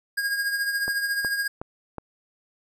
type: tone with tremolo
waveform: square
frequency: 1629 Hz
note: G#6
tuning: 34 cents flat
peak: -22 dBFS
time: 0.17-1.48 s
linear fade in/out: 10 ms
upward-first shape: triangle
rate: 14 Hz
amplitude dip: 60%
type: click train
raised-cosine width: 1 ms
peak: -19 dBFS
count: 4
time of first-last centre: 0.88-1.983 s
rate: 2.72 Hz
effects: none